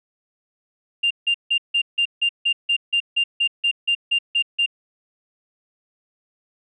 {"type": "tone bursts", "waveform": "sine", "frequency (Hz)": 2794, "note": "F7", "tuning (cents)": 0, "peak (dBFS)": -15, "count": 16, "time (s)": [1.03, 4.662], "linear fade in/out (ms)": 10, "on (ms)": 77, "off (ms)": 160, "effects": ["tanh soft clip ceiling -11 dBFS"]}